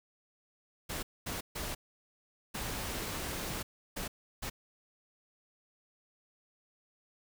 pink noise bursts at uneven times, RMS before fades -38 dBFS, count 6, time 0.89-1.03 / 1.26-1.41 / 1.55-1.75 / 2.54-3.63 / 3.96-4.08 / 4.42-4.5 s, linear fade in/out 10 ms, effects none

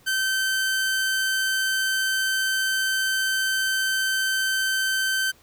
sawtooth tone, 1545 Hz, G6, 26 cents flat, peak -18 dBFS, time 0.06-5.32 s, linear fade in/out 20 ms, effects pink hiss -56 dBFS RMS until 5.42 s

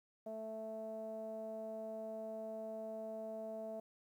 sawtooth tone with low-pass filter, 220 Hz, A3, in tune, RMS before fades -45 dBFS, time 0.26-3.8 s, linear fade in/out 5 ms, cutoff 640 Hz, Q 8.8, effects 12-bit

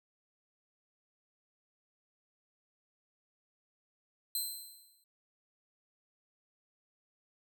10% pulse tone with exponential decay, 4095 Hz, C8, 38 cents flat, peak -24 dBFS, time 4.35-5.04 s, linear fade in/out 2 ms, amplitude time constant 150 ms, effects none

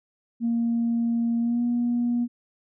sine tone with pitch glide, 233.1 to 239.9 Hz, A#3 to A#3, 0 to +50 cents, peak -20 dBFS, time 0.4-2.28 s, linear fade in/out 50 ms, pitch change +50 cents, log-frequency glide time 1.4-1.62 s, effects tanh soft clip ceiling -17 dBFS

